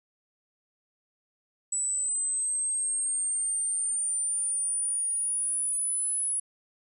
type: linear sweep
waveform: sine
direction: up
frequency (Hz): 7902 to 10220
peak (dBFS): -26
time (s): 1.72-6.4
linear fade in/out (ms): 5
effects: none